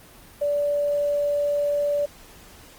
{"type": "tone with quantisation", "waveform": "sine", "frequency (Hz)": 580, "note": "D5", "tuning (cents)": -22, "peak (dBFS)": -20, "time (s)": [0.41, 2.06], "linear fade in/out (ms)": 10, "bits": 8, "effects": ["pink hiss -48 dBFS RMS until 2.78 s", "Opus 24 kbps"]}